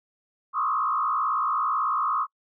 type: tone with frequency modulation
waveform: sine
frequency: 1174.7 Hz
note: D6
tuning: in tune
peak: -22 dBFS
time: 0.53-2.27 s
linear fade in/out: 50 ms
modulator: 58.1 Hz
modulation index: 2.1
effects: noise-tail reverb RT60 0.1 s tail -26 dB re dry